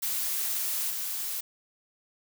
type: noise with level steps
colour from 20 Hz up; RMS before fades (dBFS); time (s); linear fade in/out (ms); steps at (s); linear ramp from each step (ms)
blue; -30 / -33; 0.02-1.41; 10; 0.9; 2
effects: none